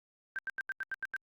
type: tone bursts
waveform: sine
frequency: 1568 Hz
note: G6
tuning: in tune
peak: -33 dBFS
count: 8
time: 0.36-1.164 s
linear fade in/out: 0 ms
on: 27 ms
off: 84 ms
effects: Opus 48 kbps